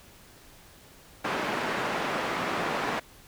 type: band-pass noise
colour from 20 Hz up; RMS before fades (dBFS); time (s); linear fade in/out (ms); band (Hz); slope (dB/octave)
white; -30; 1.24-3; 10; 170 to 1500; 12
effects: pink hiss -53 dBFS RMS until 3.27 s